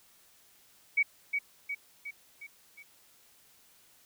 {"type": "tone with echo", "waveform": "sine", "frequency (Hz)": 2260, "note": "C#7", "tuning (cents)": 33, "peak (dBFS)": -22, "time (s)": [0.97, 1.03], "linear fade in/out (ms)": 10, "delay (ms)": 360, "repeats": 5, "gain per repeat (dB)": -5, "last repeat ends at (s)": 2.83, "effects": ["white hiss -62 dBFS RMS until 4.05 s"]}